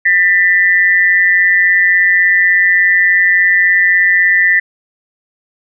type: tone pair together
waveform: sine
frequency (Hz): 1792 / 1975.5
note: A6 / B6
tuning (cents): +31 / 0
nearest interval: major second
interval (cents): 169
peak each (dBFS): -10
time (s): 0.05-4.6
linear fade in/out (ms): 10
effects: none